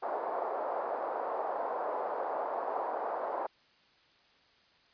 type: band-pass noise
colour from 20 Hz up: pink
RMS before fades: -35 dBFS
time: 0.02-3.47 s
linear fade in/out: 10 ms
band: 520 to 990 Hz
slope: 24 dB/octave
effects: white hiss -65 dBFS RMS until 4.93 s + resampled to 11025 Hz